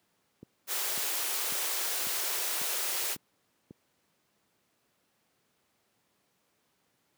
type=click train; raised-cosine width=3 ms; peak=-31 dBFS; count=7; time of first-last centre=0.43-3.709 s; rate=1.83 Hz
type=high-pass noise; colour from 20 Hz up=white; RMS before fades=-32 dBFS; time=0.67-3.17 s; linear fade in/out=50 ms; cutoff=330 Hz; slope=48 dB/octave
effects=pink hiss -73 dBFS RMS until 7.17 s + high-pass 150 Hz 12 dB/octave